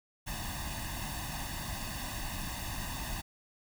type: noise with comb filter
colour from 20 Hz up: pink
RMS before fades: -38 dBFS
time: 0.26-3.22 s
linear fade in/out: 20 ms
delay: 1.1 ms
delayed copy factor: +0.9
effects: none